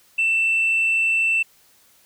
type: tone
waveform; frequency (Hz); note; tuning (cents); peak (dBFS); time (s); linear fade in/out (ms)
sine; 2672; E7; +23; -15; 0.18-1.43; 10
effects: tanh soft clip ceiling -14 dBFS + white hiss -56 dBFS RMS until 2.05 s